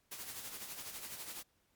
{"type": "noise with tremolo", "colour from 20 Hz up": "white", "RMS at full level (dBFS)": -44, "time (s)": [0.11, 1.43], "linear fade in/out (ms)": 10, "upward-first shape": "sine", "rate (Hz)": 12, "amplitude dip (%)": 50, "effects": ["pink hiss -75 dBFS RMS until 1.75 s", "MP3 96 kbps"]}